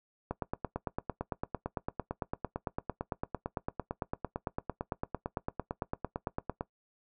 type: click train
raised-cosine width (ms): 1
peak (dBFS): -19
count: 57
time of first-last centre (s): 0.31-6.609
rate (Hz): 8.89
effects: noise-tail reverb RT60 0.1 s tail -18 dB re dry